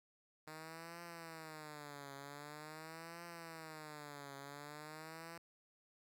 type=tone with vibrato; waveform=5% pulse; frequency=154.4 Hz; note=D#3; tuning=13 cents flat; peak=-38 dBFS; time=0.47-5.38 s; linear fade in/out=5 ms; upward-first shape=triangle; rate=0.45 Hz; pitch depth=190 cents each way; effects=none